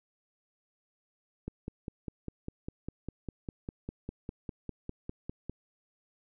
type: click train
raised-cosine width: 3 ms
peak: -24 dBFS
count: 21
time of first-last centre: 1.48-5.496 s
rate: 4.98 Hz
effects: none